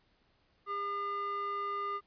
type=tone with band-pass filter; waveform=square; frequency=403.8 Hz; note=G#4; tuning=49 cents flat; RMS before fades=-36 dBFS; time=0.66-2.01 s; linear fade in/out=50 ms; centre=1200 Hz; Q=2.9; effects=pink hiss -71 dBFS RMS until 2.06 s + resampled to 11025 Hz